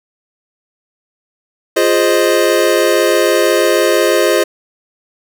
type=chord; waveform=square; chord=F minor seventh; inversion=none; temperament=equal with one note detuned; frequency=349.2 / 415.3 / 523.3 / 619.4 Hz; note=F4 / Ab4 / C5 / Eb5; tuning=0 / 0 / 0 / -8 cents; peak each=-16 dBFS; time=1.76-4.44 s; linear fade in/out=10 ms; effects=none